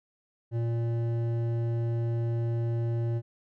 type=tone with hard clipping; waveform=triangle; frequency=116.54 Hz; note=A#2; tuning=in tune; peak=-28 dBFS; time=0.51-3.22 s; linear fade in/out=50 ms; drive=14 dB; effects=none